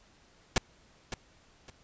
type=noise with echo; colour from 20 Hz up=pink; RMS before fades=-23 dBFS; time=0.56-0.58 s; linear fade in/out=2 ms; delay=560 ms; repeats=2; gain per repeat=-12 dB; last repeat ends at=1.7 s; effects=pink hiss -62 dBFS RMS until 1.83 s + resampled to 16000 Hz